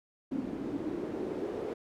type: noise with band-pass filter sweep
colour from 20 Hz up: pink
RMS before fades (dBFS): -36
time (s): 0.31-1.74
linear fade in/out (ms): 10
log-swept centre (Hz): 270 to 420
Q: 4.2
effects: none